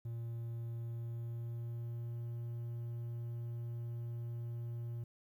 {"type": "tone with pitch glide", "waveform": "triangle", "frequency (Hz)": [116.54, 117.89], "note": ["A#2", "A#2"], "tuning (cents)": [0, 20], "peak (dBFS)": -37, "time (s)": [0.05, 5.04], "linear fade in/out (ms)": 5, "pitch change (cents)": 20, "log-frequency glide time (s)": [0.72, 2.18], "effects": ["12-bit"]}